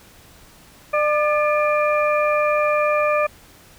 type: harmonic tone with a mistuned harmonic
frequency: 599 Hz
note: D5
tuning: 34 cents sharp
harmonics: 1 / 2 / 3 / 4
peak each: -18 / -21 / -31 / -25 dBFS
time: 0.93-3.27 s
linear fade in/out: 10 ms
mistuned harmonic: 3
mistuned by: -53 cents
effects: pink hiss -48 dBFS RMS until 3.78 s